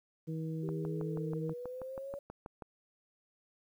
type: harmonic tone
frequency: 160 Hz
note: D#3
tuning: 49 cents sharp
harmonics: 1 / 2 / 3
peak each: -36 / -42 / -46 dBFS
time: 0.27-1.54 s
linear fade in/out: 20 ms
type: exponential sweep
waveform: sine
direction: up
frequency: 387.7 to 564 Hz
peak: -40 dBFS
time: 0.63-2.19 s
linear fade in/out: 5 ms
type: click train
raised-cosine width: 1 ms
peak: -30 dBFS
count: 13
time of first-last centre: 0.69-2.622 s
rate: 6.21 Hz
effects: 11-bit